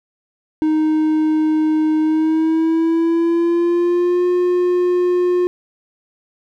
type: tone with pitch glide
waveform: triangle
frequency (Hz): 311.1 to 357.4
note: D#4 to F4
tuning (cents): 0 to +40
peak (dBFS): -11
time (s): 0.62-5.47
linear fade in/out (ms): 0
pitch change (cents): +240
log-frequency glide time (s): 2-4.26
effects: none